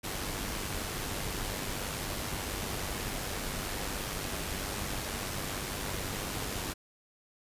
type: noise with amplitude modulation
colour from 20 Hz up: pink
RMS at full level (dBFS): -34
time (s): 0.03-6.74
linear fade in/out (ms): 20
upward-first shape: sine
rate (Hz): 98.1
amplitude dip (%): 40
effects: resampled to 32000 Hz